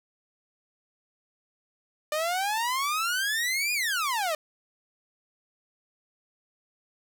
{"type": "exponential two-way sweep", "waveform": "sawtooth", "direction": "up then down", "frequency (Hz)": [596, 2483, 596], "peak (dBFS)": -22, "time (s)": [2.12, 4.35], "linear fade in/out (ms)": 2, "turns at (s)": 3.73, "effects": []}